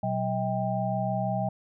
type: tone cluster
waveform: sine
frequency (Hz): 122.8 / 188.9 / 637 / 791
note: B2 / F#3 / D#5 / G5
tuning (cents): -9 / +36 / +41 / +15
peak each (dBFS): -31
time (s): 0.03-1.49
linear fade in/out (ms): 5
effects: none